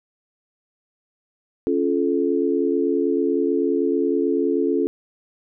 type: chord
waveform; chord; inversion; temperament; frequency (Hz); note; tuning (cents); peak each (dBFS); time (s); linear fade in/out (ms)
sine; Db augmented; none; just; 277.2 / 346.5 / 433.1; Db4 / F4 / A4; 0 / -14 / -27; -22; 1.67-4.87; 0
effects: none